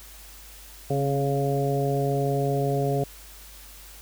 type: harmonic tone with a mistuned harmonic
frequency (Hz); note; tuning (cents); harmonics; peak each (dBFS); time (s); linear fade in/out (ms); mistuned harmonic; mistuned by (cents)
139.5; C#3; +11; 1 / 2 / 3 / 4 / 5; -25 / -32 / -27 / -31 / -30; 0.9-3.04; 5; 2; -32
effects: added 50 Hz sine -47 dBFS peak until 4.01 s + white hiss -47 dBFS RMS until 4.01 s